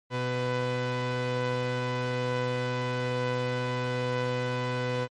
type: tone pair together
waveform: sawtooth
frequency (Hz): 124.6 / 499.5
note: B2 / B4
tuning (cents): +16 / +20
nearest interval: 2 octaves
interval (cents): 2404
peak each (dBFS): -26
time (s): 0.1-5.08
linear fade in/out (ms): 50
effects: low-pass 4000 Hz 12 dB/octave + MP3 48 kbps